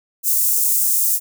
white high-pass noise, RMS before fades -17 dBFS, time 0.23-1.2 s, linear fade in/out 50 ms, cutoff 7200 Hz, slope 24 dB/octave, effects none

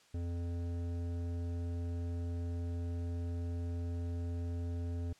sine tone with hard clipping, 86 Hz, F2, 26 cents flat, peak -37 dBFS, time 0.14-5.13 s, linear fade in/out 5 ms, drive 12 dB, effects white hiss -65 dBFS RMS until 5.19 s + low-pass 7000 Hz 12 dB/octave

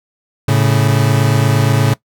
40% pulse tone pair together, 110 / 138.5 Hz, A2 / C#3, 0 / -1 cents, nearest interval major third, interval 399 cents, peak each -12 dBFS, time 0.48-1.94 s, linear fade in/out 5 ms, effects noise-tail reverb RT60 0.1 s tail -19 dB re dry

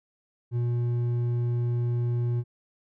sine tone with hard clipping, 120 Hz, B2, 49 cents flat, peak -25 dBFS, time 0.51-2.44 s, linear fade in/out 50 ms, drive 5 dB, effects none

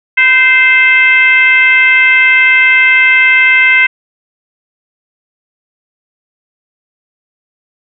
sine tone with frequency modulation, 2082 Hz, C7, 9 cents flat, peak -4 dBFS, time 0.17-3.87 s, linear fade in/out 10 ms, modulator 537 Hz, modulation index 0.97, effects none

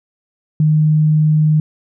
sine tone, 153.9 Hz, D#3, 19 cents flat, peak -9 dBFS, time 0.6-1.6 s, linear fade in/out 2 ms, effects none

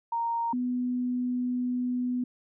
sine tone pair in turn, 929 / 248.3 Hz, A#5 / B3, -6 / +9 cents, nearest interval octave + major seventh, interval 2285 cents, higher first, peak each -26 dBFS, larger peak neither, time 0.12-0.53 / 0.53-2.24 s, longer second, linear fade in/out 5 ms, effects none

